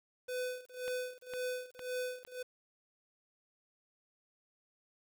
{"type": "tone with tremolo", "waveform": "square", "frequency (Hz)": 502, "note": "B4", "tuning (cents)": 28, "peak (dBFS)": -35, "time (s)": [0.28, 2.43], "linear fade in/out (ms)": 10, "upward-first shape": "sine", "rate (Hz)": 1.9, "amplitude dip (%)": 95}
{"type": "click train", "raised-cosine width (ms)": 0.3, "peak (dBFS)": -29, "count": 4, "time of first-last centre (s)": [0.88, 2.25], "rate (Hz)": 2.19}
{"effects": ["10-bit"]}